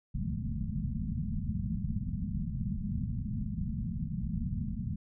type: low-pass noise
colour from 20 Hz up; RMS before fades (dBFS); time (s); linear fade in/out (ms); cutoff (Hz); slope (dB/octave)
white; -34; 0.14-4.96; 10; 230; 96
effects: none